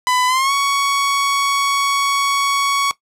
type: tone with pitch glide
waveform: sawtooth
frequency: 1001 to 1117.1 Hz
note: B5 to C#6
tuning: +23 to +13 cents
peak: -11 dBFS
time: 0.07-2.91 s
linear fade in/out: 0 ms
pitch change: +190 cents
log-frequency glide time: 0.27-0.52 s
effects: noise-tail reverb RT60 0.1 s tail -17 dB re dry + low-pass 11000 Hz 12 dB/octave